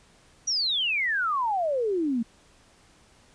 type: exponential sweep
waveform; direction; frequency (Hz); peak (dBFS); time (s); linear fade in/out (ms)
sine; down; 5920 to 220; -23; 0.47-2.23; 10
effects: pink hiss -58 dBFS RMS until 3.34 s + resampled to 22050 Hz